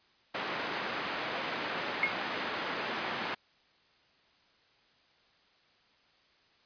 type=band-pass noise; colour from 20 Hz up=white; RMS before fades=-36 dBFS; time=0.34-3.35 s; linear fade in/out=10 ms; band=200 to 2100 Hz; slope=12 dB/octave
type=tone with exponential decay; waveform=sine; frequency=2162 Hz; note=C#7; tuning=44 cents flat; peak=-21 dBFS; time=2.03-2.16 s; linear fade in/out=2 ms; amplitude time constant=28 ms
effects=white hiss -66 dBFS RMS until 6.65 s + resampled to 11025 Hz